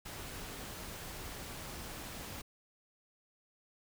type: noise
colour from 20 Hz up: pink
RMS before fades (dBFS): -45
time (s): 0.05-2.42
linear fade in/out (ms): 10
effects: none